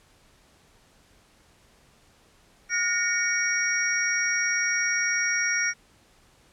sine tone cluster, 1432 / 1849 / 2250 / 5640 Hz, F6 / A#6 / C#7 / F8, +43 / -15 / +25 / +16 cents, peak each -28 dBFS, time 2.69-5.74 s, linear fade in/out 50 ms, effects pink hiss -59 dBFS RMS until 6.52 s + low-pass 10000 Hz 12 dB/octave

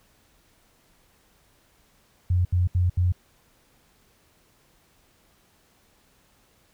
sine tone bursts, 89.5 Hz, F2, 43 cents sharp, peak -18 dBFS, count 4, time 2.3-3.122 s, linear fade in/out 5 ms, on 150 ms, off 74 ms, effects pink hiss -62 dBFS RMS until 6.73 s

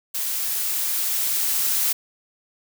blue noise with level ramp, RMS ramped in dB -26 to -21 dBFS, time 0.14-1.93 s, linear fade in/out 10 ms, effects none

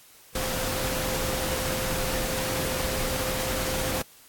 sine tone in noise, 520 Hz, C5, 11 cents flat, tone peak -32 dBFS, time 0.35-4.02 s, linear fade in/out 5 ms, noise pink, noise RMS -29 dBFS, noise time 0.35-4.02 s, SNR -6 dB, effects white hiss -53 dBFS RMS until 4.28 s + AAC 64 kbps

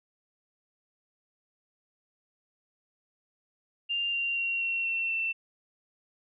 sine tone with pitch steps, 2794 / 2771 / 2749 / 2727 / 2705 / 2683 Hz, F7 / F7 / F7 / F7 / E7 / E7, 0 / -14 / -28 / -42 / +44 / +30 cents, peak -27 dBFS, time 3.89-5.33 s, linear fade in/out 20 ms, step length 240 ms, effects none

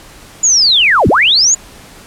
sine linear two-way sweep, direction down then up, 7040 to 51.91 to 7040 Hz, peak -6 dBFS, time 0.43-1.55 s, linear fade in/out 10 ms, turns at 1.08 s, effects pink hiss -37 dBFS RMS until 2.06 s + low-pass 12000 Hz 12 dB/octave

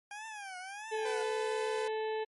20% pulse tone with vibrato, 804 Hz, G5, 44 cents sharp, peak -37 dBFS, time 0.11-1.23 s, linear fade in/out 2 ms, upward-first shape triangle, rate 1.6 Hz, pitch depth 190 cents each way
harmonic tone, 436.8 Hz, A4, 13 cents flat, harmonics 1 / 2 / 4 / 5 / 6 / 7 / 8 / 9, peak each -33 / -39 / -46 / -53 / -51 / -53 / -59 / -54 dBFS, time 0.91-2.25 s, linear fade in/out 20 ms
sawtooth tone with pitch glide, 500 to 503.8 Hz, B4 to B4, +21 to +34 cents, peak -34 dBFS, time 1.05-1.88 s, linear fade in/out 5 ms, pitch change +13 cents, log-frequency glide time 1.22-1.65 s
effects MP3 48 kbps

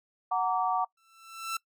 sine chord, Gb augmented, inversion none, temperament just, 740 / 925 / 1156.2 Hz, Gb5 / Bb5 / D6, 0 / -14 / -27 cents, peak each -28 / -31 / -30 dBFS, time 0.31-0.85 s, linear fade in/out 10 ms
sawtooth tone with exponential growth, 1335 Hz, E6, 22 cents sharp, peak -25 dBFS, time 0.97-1.57 s, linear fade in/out 5 ms, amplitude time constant 130 ms
effects noise-tail reverb RT60 0.1 s tail -22 dB re dry

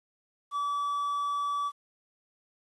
triangle tone, 1150 Hz, D6, 37 cents flat, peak -26 dBFS, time 0.51-1.72 s, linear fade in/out 50 ms, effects resampled to 24000 Hz + 10-bit

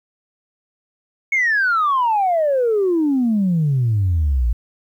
sine exponential sweep, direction down, 2217 to 54.6 Hz, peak -13 dBFS, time 1.32-4.53 s, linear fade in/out 5 ms, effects tanh soft clip ceiling -11 dBFS + 9-bit

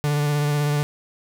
45% pulse tone with vibrato, 146.83 Hz, D3, in tune, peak -19 dBFS, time 0.04-0.83 s, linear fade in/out 0 ms, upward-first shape sine, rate 16 Hz, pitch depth 20 cents each way, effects none

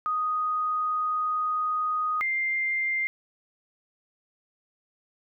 sine tone pair in turn, 1244.5 / 2098 Hz, D#6 / C7, 0 / +4 cents, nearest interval major sixth, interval 904 cents, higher second, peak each -24 dBFS, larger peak neither, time 0.06-2.21 / 2.21-3.07 s, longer first, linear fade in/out 0 ms, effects none

